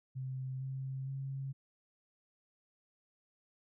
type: tone with pitch steps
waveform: sine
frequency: 130.81 / 133.17 / 135.58 Hz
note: C3 / C3 / C#3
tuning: 0 / +31 / -38 cents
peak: -37 dBFS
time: 0.15-1.53 s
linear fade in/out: 20 ms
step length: 460 ms
effects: none